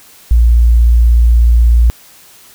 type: tone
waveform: sine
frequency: 58.27 Hz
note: A#1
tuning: in tune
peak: -4 dBFS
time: 0.31-1.9 s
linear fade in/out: 0 ms
effects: white hiss -41 dBFS RMS until 2.54 s